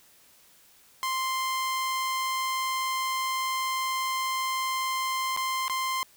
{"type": "tone with dropouts", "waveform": "sawtooth", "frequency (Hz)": 1046.5, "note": "C6", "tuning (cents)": 0, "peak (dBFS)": -23, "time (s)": [1.03, 6.03], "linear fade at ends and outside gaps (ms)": 0, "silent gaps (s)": [[5.364, 5.373], [5.681, 5.697]], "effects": ["white hiss -58 dBFS RMS until 6.16 s"]}